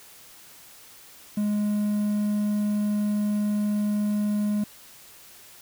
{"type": "tone with quantisation", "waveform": "triangle", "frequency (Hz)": 208.2, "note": "G#3", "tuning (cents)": 5, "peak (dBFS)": -20, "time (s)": [1.37, 4.64], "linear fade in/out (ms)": 5, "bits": 8, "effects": ["white hiss -49 dBFS RMS until 5.61 s"]}